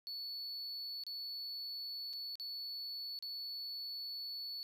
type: tone with dropouts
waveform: triangle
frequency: 4435 Hz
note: C#8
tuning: in tune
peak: -40 dBFS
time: 0.07-4.63 s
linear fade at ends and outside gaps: 0 ms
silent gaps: 1.037-1.066 / 2.131-2.135 / 2.355-2.398 / 3.189-3.225 s
effects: none